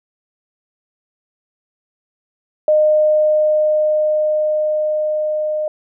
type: tone with level ramp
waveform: sine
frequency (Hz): 612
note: D#5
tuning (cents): -29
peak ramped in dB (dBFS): -9 to -17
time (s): 2.68-5.68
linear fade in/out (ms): 2
effects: none